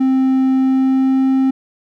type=tone with pitch glide; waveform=triangle; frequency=262.9 to 265 Hz; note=C4 to C4; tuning=+8 to +22 cents; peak=-9 dBFS; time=0-1.51 s; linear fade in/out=10 ms; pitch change=+14 cents; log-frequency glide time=0.54-1.28 s; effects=none